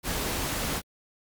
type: noise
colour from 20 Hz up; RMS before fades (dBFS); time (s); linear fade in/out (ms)
pink; -30; 0.03-0.82; 50
effects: Opus 48 kbps